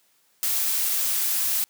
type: noise with dropouts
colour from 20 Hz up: blue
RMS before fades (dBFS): -24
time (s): 0.43-1.64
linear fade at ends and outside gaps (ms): 0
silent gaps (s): 0.889-0.892
effects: white hiss -64 dBFS RMS until 1.69 s + high-pass 150 Hz 12 dB/octave